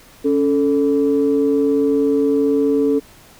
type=tone pair together; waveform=sine; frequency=278.9 / 440 Hz; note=C#4 / A4; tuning=+11 / 0 cents; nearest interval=minor sixth; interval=789 cents; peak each=-15 dBFS; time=0.24-3 s; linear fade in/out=20 ms; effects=tanh soft clip ceiling -7 dBFS + pink hiss -46 dBFS RMS until 3.39 s